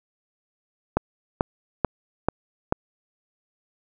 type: click train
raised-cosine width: 1 ms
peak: -5 dBFS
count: 5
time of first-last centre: 0.97-2.724 s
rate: 2.28 Hz
effects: none